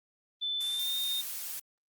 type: tone with pitch glide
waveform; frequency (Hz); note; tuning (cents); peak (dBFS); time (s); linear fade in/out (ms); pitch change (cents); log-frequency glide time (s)
sine; 3520 to 3659; A7 to A#7; 0 to -33; -30; 0.41-1.22; 20; +67; 0.6-0.97
type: noise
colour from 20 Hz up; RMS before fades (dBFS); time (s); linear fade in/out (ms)
blue; -38; 0.6-1.6; 10
effects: Opus 32 kbps